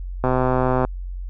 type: click train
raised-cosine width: 1 ms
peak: -6 dBFS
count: 79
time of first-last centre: 0.24-0.849 s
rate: 128 Hz
effects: added 45 Hz sine -27 dBFS peak until 1.29 s